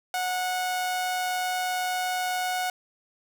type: tone with amplitude modulation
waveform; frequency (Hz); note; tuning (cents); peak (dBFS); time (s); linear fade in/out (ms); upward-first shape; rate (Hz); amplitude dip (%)
sawtooth; 733; F#5; -16; -21; 0.14-2.7; 2; sine; 172; 25
effects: none